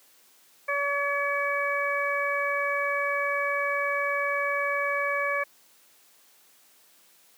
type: harmonic tone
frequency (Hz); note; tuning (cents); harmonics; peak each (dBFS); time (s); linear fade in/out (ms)
568; C#5; +42; 1 / 2 / 3 / 4; -30 / -30 / -30 / -30; 0.68-5.44; 10
effects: white hiss -59 dBFS RMS until 7.37 s + high-pass 200 Hz 12 dB/octave